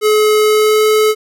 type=tone with pitch glide; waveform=square; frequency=426.7 to 430.2 Hz; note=G#4 to A4; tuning=+47 to -39 cents; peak=-9 dBFS; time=0.01-1.15 s; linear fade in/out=50 ms; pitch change=+14 cents; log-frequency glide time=0.39-0.86 s; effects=none